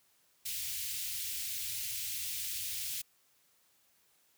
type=band-stop noise; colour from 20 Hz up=white; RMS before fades=-38 dBFS; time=0.45-3.02 s; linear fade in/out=10 ms; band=110 to 2300 Hz; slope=24 dB/octave; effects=white hiss -70 dBFS RMS until 4.37 s + high-pass 60 Hz 12 dB/octave